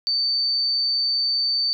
sine tone, 4565 Hz, D8, 50 cents flat, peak -19 dBFS, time 0.07-1.73 s, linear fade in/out 0 ms, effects none

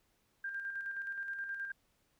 sine tone with tremolo, 1594 Hz, G6, 28 cents sharp, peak -36 dBFS, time 0.44-1.72 s, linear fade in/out 5 ms, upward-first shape square, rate 9.5 Hz, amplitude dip 40%, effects pink hiss -75 dBFS RMS until 2.19 s

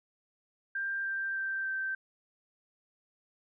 sine tone with pitch steps, 1587 / 1576.9 / 1567 / 1557 Hz, G6 / G6 / G6 / G6, +21 / +10 / -1 / -12 cents, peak -31 dBFS, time 0.75-1.95 s, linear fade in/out 5 ms, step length 300 ms, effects none

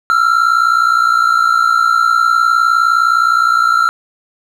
triangle tone pair together, 1326.4 / 1386 Hz, E6 / F6, +10 / -14 cents, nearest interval minor second, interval 76 cents, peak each -10 dBFS, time 0.1-3.89 s, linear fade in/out 0 ms, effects none

